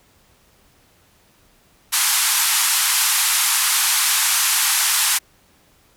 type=band-pass noise; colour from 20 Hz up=white; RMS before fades=-18 dBFS; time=1.92-5.19 s; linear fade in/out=20 ms; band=840 to 13000 Hz; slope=48 dB/octave; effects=pink hiss -56 dBFS RMS until 5.96 s